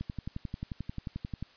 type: click train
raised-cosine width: 5 ms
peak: -23 dBFS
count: 17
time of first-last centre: 0.01-1.426 s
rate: 11.3 Hz
effects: white hiss -59 dBFS RMS until 1.56 s + resampled to 11025 Hz